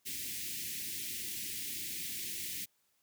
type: band-stop noise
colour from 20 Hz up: white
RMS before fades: -40 dBFS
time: 0.05-2.66 s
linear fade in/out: 20 ms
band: 380 to 1900 Hz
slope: 48 dB/octave
effects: white hiss -75 dBFS RMS until 3.02 s + high-pass 60 Hz 12 dB/octave